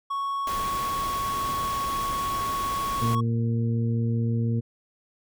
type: tone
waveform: triangle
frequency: 1108.7 Hz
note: C#6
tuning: in tune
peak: -24 dBFS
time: 0.1-3.21 s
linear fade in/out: 10 ms
type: noise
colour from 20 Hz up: pink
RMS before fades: -35 dBFS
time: 0.47-3.15 s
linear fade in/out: 2 ms
type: harmonic tone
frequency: 115.7 Hz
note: A#2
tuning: 13 cents flat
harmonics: 1 / 2 / 3 / 4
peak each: -23 / -28 / -40 / -37 dBFS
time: 3.01-4.61 s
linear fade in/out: 20 ms
effects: none